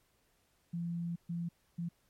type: tone bursts at uneven times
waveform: sine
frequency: 170.6 Hz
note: F3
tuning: 40 cents flat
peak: -34 dBFS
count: 3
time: 0.73-1.16 / 1.29-1.49 / 1.78-1.89 s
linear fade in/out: 10 ms
effects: pink hiss -73 dBFS RMS until 2.09 s + MP3 64 kbps